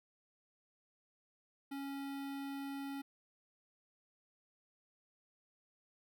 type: tone with notch filter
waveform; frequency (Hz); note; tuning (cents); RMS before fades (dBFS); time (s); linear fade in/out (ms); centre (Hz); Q
square; 276.9; C#4; -2; -43; 1.71-3.02; 10; 6800; 1.2
effects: none